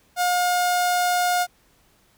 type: tone with notch filter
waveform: sawtooth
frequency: 715 Hz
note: F5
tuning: 41 cents sharp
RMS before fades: -21 dBFS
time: 0.16-1.47 s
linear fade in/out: 50 ms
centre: 2500 Hz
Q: 2
effects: pink hiss -60 dBFS RMS until 2.17 s